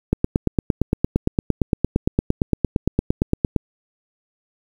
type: click train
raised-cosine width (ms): 3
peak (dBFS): -3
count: 31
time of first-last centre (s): 0.13-3.562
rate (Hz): 8.74
effects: 7-bit